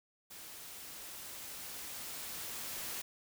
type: noise with level ramp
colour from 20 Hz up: white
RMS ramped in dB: -50 to -41 dBFS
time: 0.3-3.02 s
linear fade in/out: 10 ms
effects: none